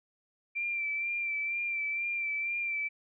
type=tone with vibrato; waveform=sine; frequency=2354 Hz; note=D7; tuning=3 cents sharp; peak=-30 dBFS; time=0.55-2.89 s; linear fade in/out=20 ms; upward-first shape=sine; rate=2.1 Hz; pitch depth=33 cents each way; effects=none